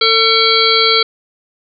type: harmonic tone with a mistuned harmonic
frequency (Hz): 450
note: A4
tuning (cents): +39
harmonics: 1 / 3 / 5 / 7 / 9 / 10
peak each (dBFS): -16 / -16 / -16 / -16 / -16 / -16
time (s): 0.01-1.03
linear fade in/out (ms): 5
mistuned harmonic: 7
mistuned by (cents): +58
effects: none